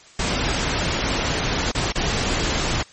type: noise with dropouts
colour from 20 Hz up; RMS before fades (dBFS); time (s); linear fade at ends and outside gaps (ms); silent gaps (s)
pink; -22; 0.19-2.83; 5; 1.716-1.748 / 1.923-1.954
effects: white hiss -48 dBFS RMS until 2.92 s + MP3 32 kbps